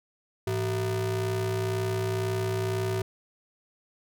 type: ring-modulated tone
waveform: square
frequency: 137 Hz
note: C#3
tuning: 20 cents flat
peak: -24 dBFS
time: 0.47-3.02 s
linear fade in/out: 2 ms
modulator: 243 Hz
effects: none